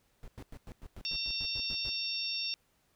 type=noise bursts; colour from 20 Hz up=brown; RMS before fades=-45 dBFS; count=12; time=0.23-1.895 s; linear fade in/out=0 ms; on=48 ms; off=99 ms
type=harmonic tone; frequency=910 Hz; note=A#5; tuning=42 cents flat; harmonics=3 / 4 / 5 / 6; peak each=-39 / -40 / -43 / -35 dBFS; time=1.05-2.54 s; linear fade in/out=0 ms
effects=pink hiss -72 dBFS RMS until 2.95 s